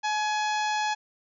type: harmonic tone with a mistuned harmonic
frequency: 841 Hz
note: G#5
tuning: 22 cents sharp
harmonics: 1 / 2 / 3 / 4 / 5 / 6 / 7 / 8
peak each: -26 / -32 / -36 / -38 / -40 / -42 / -43 / -44 dBFS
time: 0.03-0.95 s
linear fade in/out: 20 ms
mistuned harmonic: 1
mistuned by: +21 cents
effects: none